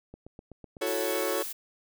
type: click train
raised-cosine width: 2 ms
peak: -31 dBFS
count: 6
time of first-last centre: 0.14-0.768 s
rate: 7.96 Hz
type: chord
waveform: 40% pulse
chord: F# minor seventh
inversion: third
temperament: equal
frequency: 329.6 / 370 / 440 / 554.4 Hz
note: E4 / F#4 / A4 / C#5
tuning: 0 / 0 / 0 / 0 cents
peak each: -35 / -33 / -32 / -31 dBFS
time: 0.81-1.43 s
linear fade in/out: 10 ms
type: noise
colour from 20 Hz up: blue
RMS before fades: -37 dBFS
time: 0.86-1.53 s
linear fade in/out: 10 ms
effects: none